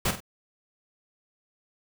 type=noise with echo; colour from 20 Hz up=pink; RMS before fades=-25 dBFS; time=0.05-0.11 s; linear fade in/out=5 ms; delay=47 ms; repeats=2; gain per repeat=-9 dB; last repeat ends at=0.204 s; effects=none